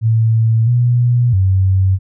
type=tone with pitch steps; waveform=sine; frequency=112.6 / 121.4 / 95 Hz; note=A2 / B2 / F#2; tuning=+40 / -29 / +46 cents; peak=-9 dBFS; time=0.01-1.99 s; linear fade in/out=50 ms; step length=660 ms; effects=none